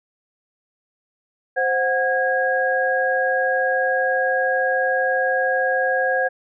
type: tone cluster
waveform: sine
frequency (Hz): 523 / 734 / 1641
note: C5 / F#5 / G#6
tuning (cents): -1 / -14 / -21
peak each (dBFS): -21 / -23 / -21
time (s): 1.56-6.29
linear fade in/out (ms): 20
effects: none